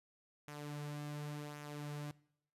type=tone with flanger; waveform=sawtooth; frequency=147.5 Hz; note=D3; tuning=8 cents sharp; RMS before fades=-45 dBFS; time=0.48-2.11 s; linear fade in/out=0 ms; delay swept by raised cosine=0.22 to 4.72 ms; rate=0.9 Hz; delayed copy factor=-0.5; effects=noise-tail reverb RT60 0.7 s tail -22 dB re dry + resampled to 32000 Hz